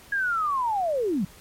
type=linear sweep; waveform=sine; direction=down; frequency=1661.2 to 162.5 Hz; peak=-22 dBFS; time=0.12-1.25 s; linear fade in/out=5 ms; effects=pink hiss -50 dBFS RMS until 1.4 s + MP3 64 kbps